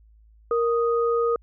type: tone pair together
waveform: sine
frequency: 466.8 / 1244.5 Hz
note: A#4 / D#6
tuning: +2 / 0 cents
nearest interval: octave + perfect fourth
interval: 1698 cents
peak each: -20 / -26 dBFS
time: 0.51-1.36 s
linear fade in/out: 2 ms
effects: added 54 Hz sine -51 dBFS peak until 1.42 s